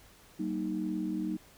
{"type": "chord", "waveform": "sine", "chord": "Eb major", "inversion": "first", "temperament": "equal with one note detuned", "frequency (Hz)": [191.08, 233.1, 311.1], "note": ["G3", "Bb3", "Eb4"], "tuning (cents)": [-44, 0, 0], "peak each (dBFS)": [-35, -37, -33], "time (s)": [0.39, 1.37], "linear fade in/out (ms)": 10, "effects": ["tanh soft clip ceiling -21 dBFS", "pink hiss -58 dBFS RMS until 1.57 s"]}